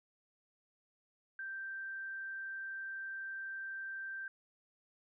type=tone; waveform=sine; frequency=1568 Hz; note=G6; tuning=in tune; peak=-40 dBFS; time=1.39-4.28 s; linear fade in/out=2 ms; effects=none